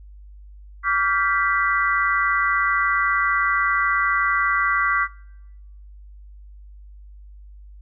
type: chord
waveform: sine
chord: G dominant seventh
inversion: second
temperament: equal with one note detuned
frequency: 1151.8 / 1396.9 / 1568 / 1975.5 Hz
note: D6 / F6 / G6 / B6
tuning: -34 / 0 / 0 / 0 cents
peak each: -21 / -24 / -25 / -23 dBFS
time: 0.83-5.08 s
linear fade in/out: 50 ms
effects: noise-tail reverb RT60 1.0 s tail -26 dB re dry + added 50 Hz sine -40 dBFS peak until 7.81 s